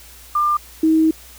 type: tone pair in turn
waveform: sine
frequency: 1196 / 318.3 Hz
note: D6 / D#4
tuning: +31 / +39 cents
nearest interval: octave + major seventh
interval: 2292 cents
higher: first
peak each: -14 / -11 dBFS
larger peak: second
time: 0.35-0.57 / 0.83-1.11 s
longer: second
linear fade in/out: 5 ms
effects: added 60 Hz sine -45 dBFS peak until 1.38 s + white hiss -43 dBFS RMS until 1.38 s